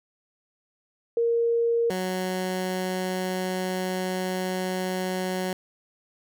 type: tone pair in turn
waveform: sine / 15% pulse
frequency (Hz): 466.2 / 185.01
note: A#4 / F#3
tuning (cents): 0 / 0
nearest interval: octave + major third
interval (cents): 1600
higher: first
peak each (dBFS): -20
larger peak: neither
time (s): 1.17-1.9 / 1.9-5.53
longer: second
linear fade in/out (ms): 2
effects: none